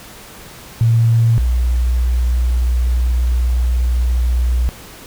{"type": "tone pair in turn", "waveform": "sine", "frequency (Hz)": [115, 60.92], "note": ["A#2", "B1"], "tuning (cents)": [-23, -23], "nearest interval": "major seventh", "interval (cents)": 1100, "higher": "first", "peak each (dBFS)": [-9, -12], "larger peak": "first", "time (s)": [[0.81, 1.38], [1.38, 4.69]], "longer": "second", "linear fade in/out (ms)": 0, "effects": ["pink hiss -37 dBFS RMS until 5.06 s"]}